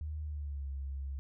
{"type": "tone with pitch glide", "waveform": "sine", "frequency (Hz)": [76.3, 68.37], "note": ["D#2", "C#2"], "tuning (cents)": [-33, -23], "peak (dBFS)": -36, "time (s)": [0.01, 1.19], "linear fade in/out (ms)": 0, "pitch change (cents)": -190, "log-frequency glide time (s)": [0.21, 0.69], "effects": []}